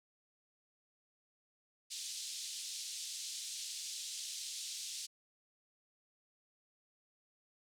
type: band-pass noise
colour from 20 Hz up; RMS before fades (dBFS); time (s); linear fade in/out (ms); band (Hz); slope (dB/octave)
pink; -44; 1.9-5.07; 20; 3600 to 8900; 24
effects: none